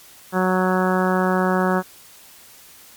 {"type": "harmonic tone", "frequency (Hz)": 185, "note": "F#3", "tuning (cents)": 0, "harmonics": [1, 2, 3, 4, 5, 6, 7, 8, 9], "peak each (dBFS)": [-20, -23, -25, -26, -27, -28, -28, -29, -30], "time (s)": [0.32, 1.83], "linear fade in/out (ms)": 50, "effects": ["white hiss -46 dBFS RMS until 2.96 s", "MP3 96 kbps"]}